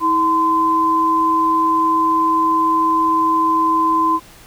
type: tone pair together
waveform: sine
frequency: 323.4 / 1026.7 Hz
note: E4 / C6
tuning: -33 / -33 cents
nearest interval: octave + minor sixth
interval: 2000 cents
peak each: -20 / -13 dBFS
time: 0-4.2 s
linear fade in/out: 50 ms
effects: pink hiss -43 dBFS RMS until 4.46 s